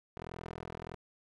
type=tone with band-pass filter; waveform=15% pulse; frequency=41.57 Hz; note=E1; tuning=15 cents sharp; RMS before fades=-45 dBFS; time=0.17-0.95 s; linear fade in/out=0 ms; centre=710 Hz; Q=0.5; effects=none